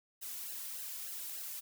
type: noise with flanger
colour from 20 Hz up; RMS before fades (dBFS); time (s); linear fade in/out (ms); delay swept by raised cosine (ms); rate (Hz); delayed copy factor
blue; -43; 0.21-1.61; 20; 0.85 to 2.55; 3.4; -0.8
effects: none